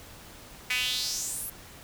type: tone with high-pass filter sweep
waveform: sawtooth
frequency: 250.6 Hz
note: B3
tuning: 25 cents sharp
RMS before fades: -31 dBFS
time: 0.7-1.5 s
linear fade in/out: 5 ms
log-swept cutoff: 2200 to 12000 Hz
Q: 3.9
effects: pink hiss -48 dBFS RMS until 1.83 s